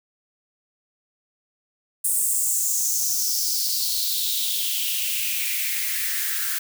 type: noise with high-pass filter sweep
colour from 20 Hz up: blue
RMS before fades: -24 dBFS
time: 2.04-6.59 s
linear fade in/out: 10 ms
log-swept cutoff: 9000 to 1500 Hz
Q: 4.5
effects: none